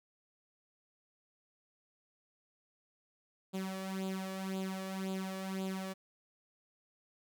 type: tone with flanger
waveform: sawtooth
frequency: 190.4 Hz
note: F#3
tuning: 50 cents sharp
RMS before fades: -39 dBFS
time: 3.53-5.94 s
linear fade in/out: 20 ms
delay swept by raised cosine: 0.26 to 1.76 ms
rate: 1.9 Hz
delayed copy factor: +0.7
effects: none